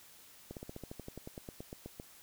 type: slowing click train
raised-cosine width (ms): 2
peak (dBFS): -30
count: 17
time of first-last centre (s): 0.51-1.999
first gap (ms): 58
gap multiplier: 1.06
effects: white hiss -58 dBFS RMS until 2.22 s